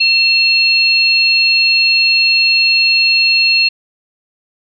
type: tone pair together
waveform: sine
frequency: 2690 / 4270 Hz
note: E7 / C8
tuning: +34 / +34 cents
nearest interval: minor sixth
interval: 800 cents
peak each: -11 dBFS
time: 0-3.69 s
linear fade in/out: 10 ms
effects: none